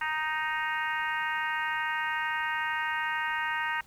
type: harmonic tone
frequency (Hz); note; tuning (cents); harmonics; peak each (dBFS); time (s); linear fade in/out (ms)
311.1; D#4; 0; 3 / 4 / 5 / 6 / 7 / 8 / 9; -33 / -38 / -34 / -33 / -40 / -43 / -42; 0.01-3.81; 5
effects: pink hiss -58 dBFS RMS until 3.86 s